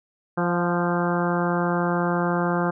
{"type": "harmonic tone with a mistuned harmonic", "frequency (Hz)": 174, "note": "F3", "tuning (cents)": -6, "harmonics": [1, 2, 3, 4, 5, 6, 7, 8, 9], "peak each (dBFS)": [-24, -27, -29, -30, -31, -32, -32, -33, -34], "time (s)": [0.37, 2.71], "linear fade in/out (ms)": 10, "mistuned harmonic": 4, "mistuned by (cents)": 24, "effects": []}